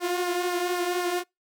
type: tone with flanger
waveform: sawtooth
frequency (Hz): 355.2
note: F4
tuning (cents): +29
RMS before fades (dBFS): -27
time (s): 0-1.24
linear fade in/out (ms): 50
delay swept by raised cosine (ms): 0.27 to 3.77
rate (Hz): 3.9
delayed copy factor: -0.5
effects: noise-tail reverb RT60 0.2 s tail -26 dB re dry